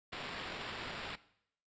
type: noise with sample-and-hold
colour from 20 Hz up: blue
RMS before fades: -43 dBFS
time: 0.12-1.16 s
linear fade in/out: 10 ms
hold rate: 6300 Hz
effects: noise-tail reverb RT60 0.7 s tail -18 dB re dry + resampled to 16000 Hz